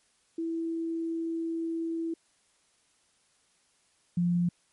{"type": "tone pair in turn", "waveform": "sine", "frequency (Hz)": [329.6, 174.6], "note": ["E4", "F3"], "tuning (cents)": [0, 0], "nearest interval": "major seventh", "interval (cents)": 1100, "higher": "first", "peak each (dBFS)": [-29, -23], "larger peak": "second", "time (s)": [[0.38, 2.14], [4.17, 4.49]], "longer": "first", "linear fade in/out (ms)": 5, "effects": ["white hiss -68 dBFS RMS until 4.72 s", "MP3 48 kbps"]}